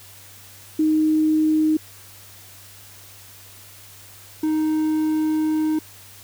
sine / triangle tone pair in turn, 311.1 / 311.1 Hz, D#4 / D#4, 0 / 0 cents, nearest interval unison, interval 0 cents, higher neither, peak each -15 / -16 dBFS, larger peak first, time 0.79-1.77 / 4.43-5.79 s, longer second, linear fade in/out 5 ms, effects added 98 Hz sine -50 dBFS peak until 6.23 s + white hiss -45 dBFS RMS until 6.23 s

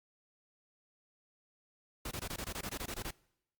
pink noise bursts, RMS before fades -40 dBFS, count 13, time 2.05-3.108 s, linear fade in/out 5 ms, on 62 ms, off 21 ms, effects noise-tail reverb RT60 0.8 s tail -24 dB re dry + Opus 48 kbps

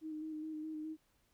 sine tone with vibrato, 311.1 Hz, D#4, in tune, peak -40 dBFS, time 0.01-0.97 s, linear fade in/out 50 ms, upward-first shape square, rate 4.8 Hz, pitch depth 21 cents each way, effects pink hiss -75 dBFS RMS until 1.33 s

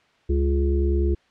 harmonic tone, 69.8 Hz, C#2, 13 cents sharp, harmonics 1 / 3 / 5 / 6, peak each -19 / -32 / -25 / -32 dBFS, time 0.29-1.15 s, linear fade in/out 10 ms, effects white hiss -60 dBFS RMS until 1.3 s + low-pass 3000 Hz 12 dB/octave

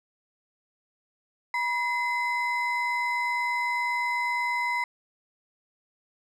triangle ring-modulated tone, 1508 Hz, F#6, 32 cents sharp, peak -20 dBFS, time 1.54-4.84 s, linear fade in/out 2 ms, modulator 539 Hz, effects none

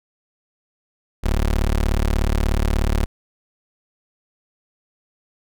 25% pulse tone, 36.63 Hz, D1, 4 cents flat, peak -13 dBFS, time 1.23-3.06 s, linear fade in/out 20 ms, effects none

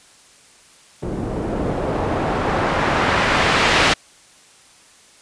white noise with low-pass filter sweep, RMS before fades -19 dBFS, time 1.02-3.94 s, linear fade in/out 10 ms, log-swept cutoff 310 to 3000 Hz, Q 0.78, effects white hiss -49 dBFS RMS until 5.21 s + resampled to 22050 Hz

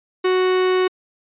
45% pulse tone, 370 Hz, F#4, in tune, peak -15 dBFS, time 0.24-0.88 s, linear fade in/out 10 ms, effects resampled to 8000 Hz

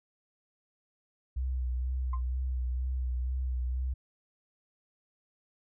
sine tone with vibrato, 63.3 Hz, B1, 43 cents sharp, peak -28 dBFS, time 1.36-3.94 s, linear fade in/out 10 ms, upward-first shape sine, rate 2.1 Hz, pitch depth 36 cents each way
sine tone with exponential decay, 1046.5 Hz, C6, in tune, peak -32 dBFS, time 2.13-2.22 s, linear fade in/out 5 ms, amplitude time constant 19 ms
effects tanh soft clip ceiling -24 dBFS

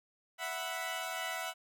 15% pulse chord, E suspended second, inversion none, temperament equal, 659.3 / 740 / 987.8 Hz, E5 / F#5 / B5, 0 / 0 / 0 cents, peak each -34 / -33 / -37 dBFS, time 0.38-1.54 s, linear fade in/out 50 ms, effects none

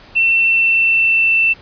sine tone with pitch glide, 2694 to 2674 Hz, E7 to E7, +37 to +24 cents, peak -10 dBFS, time 0.15-1.54 s, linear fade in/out 20 ms, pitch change -13 cents, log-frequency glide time 0.42-1.33 s, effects pink hiss -42 dBFS RMS until 1.61 s + resampled to 11025 Hz

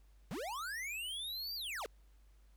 square linear two-way sweep, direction up then down, 133.8 to 4783 to 360.8 Hz, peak -40 dBFS, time 0.31-1.86 s, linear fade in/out 0 ms, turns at 1.55 s, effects added 50 Hz sine -60 dBFS peak until 2.56 s + pink hiss -75 dBFS RMS until 2.56 s

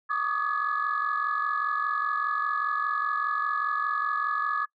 sine tone cluster, 1134 / 1206 / 1251 / 1695 Hz, C#6 / D6 / D#6 / G#6, +39 / +46 / +9 / +35 cents, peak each -30 dBFS, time 0.09-4.66 s, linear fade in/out 20 ms, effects noise-tail reverb RT60 0.1 s tail -26 dB re dry + tanh soft clip ceiling -17 dBFS

